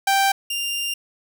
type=tone pair in turn; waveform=sawtooth; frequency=784 / 2794 Hz; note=G5 / F7; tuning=0 / 0 cents; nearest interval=octave + minor seventh; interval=2200 cents; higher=second; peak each=-12 / -20 dBFS; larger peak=first; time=0.07-0.32 / 0.5-0.94 s; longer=second; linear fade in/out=5 ms; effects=none